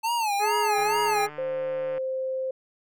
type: tone with vibrato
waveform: square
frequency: 873 Hz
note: A5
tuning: 14 cents flat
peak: -24 dBFS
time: 0.03-1.27 s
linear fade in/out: 20 ms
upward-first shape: sine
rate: 2.3 Hz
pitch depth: 150 cents each way
type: harmonic tone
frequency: 419.8 Hz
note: G#4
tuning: 19 cents sharp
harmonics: 1 / 2 / 3 / 4 / 5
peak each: -27 / -35 / -32 / -35 / -37 dBFS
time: 0.39-1.3 s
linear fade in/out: 50 ms
type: click train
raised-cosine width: 0.5 ms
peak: -27 dBFS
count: 181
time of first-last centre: 0.78-1.98 s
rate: 150 Hz
type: tone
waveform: sine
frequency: 523.3 Hz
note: C5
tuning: in tune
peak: -26 dBFS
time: 1.38-2.51 s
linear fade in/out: 5 ms
effects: none